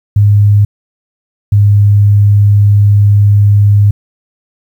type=tone pair in turn; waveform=sine; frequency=102.9 / 102.4 Hz; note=G#2 / G#2; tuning=-16 / -24 cents; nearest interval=unison; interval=8 cents; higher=first; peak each=-3 dBFS; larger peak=neither; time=0.16-0.65 / 1.52-3.91 s; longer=second; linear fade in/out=5 ms; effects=7-bit